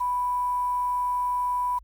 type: tone with quantisation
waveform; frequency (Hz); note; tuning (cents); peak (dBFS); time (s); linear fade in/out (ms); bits
sine; 987.8; B5; 0; -23; 0-1.79; 10; 8
effects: added 50 Hz sine -48 dBFS peak until 1.83 s + Opus 48 kbps